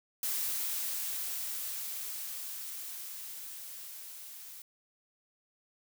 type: noise with level ramp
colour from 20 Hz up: blue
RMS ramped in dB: -33 to -48 dBFS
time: 0.23-4.62 s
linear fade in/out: 2 ms
effects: none